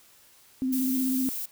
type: tone with vibrato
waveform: sine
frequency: 259.8 Hz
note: C4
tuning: 12 cents flat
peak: -24 dBFS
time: 0.62-1.29 s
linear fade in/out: 0 ms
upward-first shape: sine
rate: 16 Hz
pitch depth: 29 cents each way
type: noise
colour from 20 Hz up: violet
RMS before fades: -33 dBFS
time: 0.72-1.46 s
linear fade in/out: 10 ms
effects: white hiss -57 dBFS RMS until 1.51 s